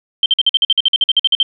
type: tone bursts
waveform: sine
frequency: 3136 Hz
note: G7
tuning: in tune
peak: -8 dBFS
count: 16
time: 0.23-1.429 s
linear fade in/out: 2 ms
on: 29 ms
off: 49 ms
effects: none